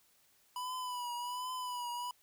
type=tone with vibrato; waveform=square; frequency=987.8 Hz; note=B5; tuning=in tune; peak=-38 dBFS; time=0.56-2.11 s; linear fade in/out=2 ms; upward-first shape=triangle; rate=1.3 Hz; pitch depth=55 cents each way; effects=white hiss -69 dBFS RMS until 2.22 s